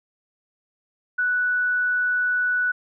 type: tone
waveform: sine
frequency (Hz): 1480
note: F#6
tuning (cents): 0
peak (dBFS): -19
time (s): 1.18-2.72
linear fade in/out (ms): 10
effects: none